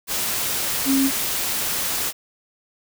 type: tone in noise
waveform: sine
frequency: 270.1 Hz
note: C#4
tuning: 45 cents flat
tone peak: -16 dBFS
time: 0.85-1.11 s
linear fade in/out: 50 ms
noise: white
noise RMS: -24 dBFS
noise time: 0.07-2.13 s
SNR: +5 dB
effects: none